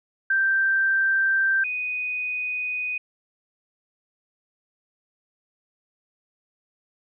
sine tone pair in turn, 1568 / 2489 Hz, G6 / D#7, 0 / 0 cents, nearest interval minor sixth, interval 800 cents, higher second, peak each -18 / -25 dBFS, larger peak first, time 0.3-1.64 / 1.64-2.98 s, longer neither, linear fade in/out 5 ms, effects none

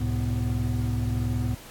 triangle tone cluster, 66.7 / 108.3 / 129.6 / 248.1 Hz, C2 / A2 / C3 / B3, +34 / -27 / -16 / +8 cents, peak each -28 / -24 / -31 / -30 dBFS, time 0-1.55 s, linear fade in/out 10 ms, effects pink hiss -46 dBFS RMS until 1.7 s + AAC 64 kbps

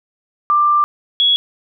sine tone pair in turn, 1185 / 3352 Hz, D6 / G#7, +15 / +15 cents, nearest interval octave + tritone, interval 1800 cents, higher second, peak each -10 dBFS, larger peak neither, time 0.5-0.84 / 1.2-1.36 s, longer first, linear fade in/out 0 ms, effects none

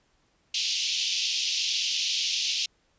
pink band-pass noise, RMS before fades -28 dBFS, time 0.54-2.66 s, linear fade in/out 5 ms, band 2700 to 6200 Hz, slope 48 dB/octave, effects pink hiss -68 dBFS RMS until 2.98 s + resampled to 16000 Hz

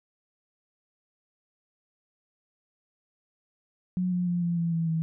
sine tone with pitch steps, 182.1 / 178.56 / 175.09 / 171.68 / 168.34 / 165.07 / 161.86 Hz, F#3 / F3 / F3 / F3 / E3 / E3 / E3, -27 / +39 / +5 / -29 / +37 / +3 / -31 cents, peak -24 dBFS, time 3.97-5.02 s, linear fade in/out 0 ms, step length 150 ms, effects none

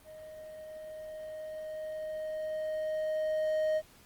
triangle tone with level ramp, 622.3 Hz, D#5, in tune, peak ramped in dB -44 to -24 dBFS, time 0.04-3.82 s, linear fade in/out 50 ms, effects pink hiss -59 dBFS RMS until 4.05 s + Opus 32 kbps

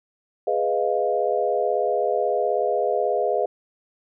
sine chord, F half-diminished seventh, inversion first, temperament equal, 415.3 / 493.9 / 622.3 / 698.5 Hz, Ab4 / Cb5 / Eb5 / F5, 0 / 0 / 0 / 0 cents, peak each -25 dBFS, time 0.47-3.46 s, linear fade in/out 5 ms, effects none

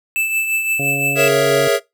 square tone with tremolo, 2637 Hz, E7, in tune, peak -15 dBFS, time 0.16-1.28 s, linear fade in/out 0 ms, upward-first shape triangle, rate 5.8 Hz, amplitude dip 55%
harmonic tone, 140 Hz, C#3, 18 cents sharp, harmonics 1 / 2 / 3 / 4 / 5, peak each -24 / -27 / -29 / -30 / -31 dBFS, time 0.79-1.68 s, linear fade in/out 5 ms
square chord, A# half-diminished seventh, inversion third, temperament equal, 415.3 / 466.2 / 554.4 / 659.3 Hz, G#4 / A#4 / C#5 / E5, 0 / 0 / 0 / 0 cents, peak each -19 dBFS, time 1.15-1.8 s, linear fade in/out 50 ms
effects noise-tail reverb RT60 0.2 s tail -22 dB re dry

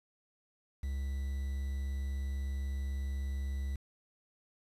triangle tone with quantisation, 68.1 Hz, C#2, 30 cents flat, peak -31 dBFS, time 0.83-3.76 s, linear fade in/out 5 ms, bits 9, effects resampled to 32000 Hz

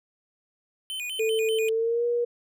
square tone with vibrato, 2747 Hz, F7, 29 cents flat, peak -31 dBFS, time 0.9-1.69 s, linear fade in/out 0 ms, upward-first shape square, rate 5.1 Hz, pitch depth 190 cents each way
sine tone with pitch glide, 443 to 477.5 Hz, A4 to A#4, +12 to +42 cents, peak -22 dBFS, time 1.19-2.25 s, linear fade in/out 10 ms, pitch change +130 cents, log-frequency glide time 1.69-2.05 s
effects none

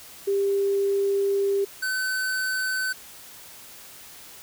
sine / square tone pair in turn, 396.7 / 1521.3 Hz, G4 / F#6, +21 / +48 cents, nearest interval octave + major seventh, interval 2327 cents, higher second, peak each -20 / -25 dBFS, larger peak first, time 0.27-1.65 / 1.82-2.93 s, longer first, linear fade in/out 10 ms, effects white hiss -45 dBFS RMS until 4.42 s

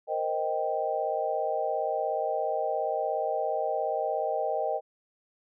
sine chord, C minor seventh, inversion third, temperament equal, 466.2 / 523.3 / 622.3 / 784 Hz, Bb4 / C5 / Eb5 / G5, 0 / 0 / 0 / 0 cents, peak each -34 / -34 / -30 / -31 dBFS, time 0.07-4.81 s, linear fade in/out 50 ms, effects none

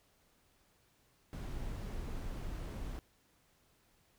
brown noise, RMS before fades -41 dBFS, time 1.33-2.99 s, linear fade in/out 0 ms, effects pink hiss -71 dBFS RMS until 4.18 s

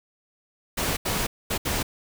pink noise bursts at uneven times, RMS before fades -26 dBFS, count 4, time 0.77-0.97 / 1.05-1.27 / 1.5-1.58 / 1.65-1.83 s, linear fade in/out 10 ms, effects none

